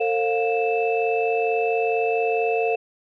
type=tone cluster; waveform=sine; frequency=450.6 / 535 / 708 / 2637 Hz; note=A4 / C5 / F5 / E7; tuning=+41 / +38 / +23 / 0 cents; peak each=-21 / -30 / -24 / -28 dBFS; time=0-2.76 s; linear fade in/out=10 ms; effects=tanh soft clip ceiling -9 dBFS